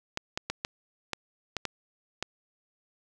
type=clicks; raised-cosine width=0.2 ms; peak=-13 dBFS; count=8; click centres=0.174 / 0.375 / 0.5 / 0.649 / 1.133 / 1.567 / 1.653 / 2.226 s; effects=none